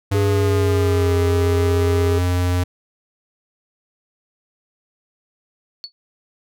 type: tone with pitch glide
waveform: square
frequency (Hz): 98 to 89.35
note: G2 to F2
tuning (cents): 0 to +40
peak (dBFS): -17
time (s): 0.11-2.64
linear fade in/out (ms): 10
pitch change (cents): -160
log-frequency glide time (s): 0.22-1.16
type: tone with vibrato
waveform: triangle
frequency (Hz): 410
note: G#4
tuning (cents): -22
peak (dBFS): -17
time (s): 0.14-2.19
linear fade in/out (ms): 10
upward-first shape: triangle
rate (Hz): 7.6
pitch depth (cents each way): 10
type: tone with exponential decay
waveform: sine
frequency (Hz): 4435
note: C#8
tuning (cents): 0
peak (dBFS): -24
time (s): 5.84-5.92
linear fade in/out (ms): 0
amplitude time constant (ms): 16
effects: none